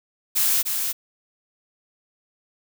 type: noise with echo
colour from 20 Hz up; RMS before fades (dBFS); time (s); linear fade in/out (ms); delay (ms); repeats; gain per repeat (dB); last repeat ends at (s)
blue; -20; 0.35-0.63; 20; 300; 1; -5; 0.93
effects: none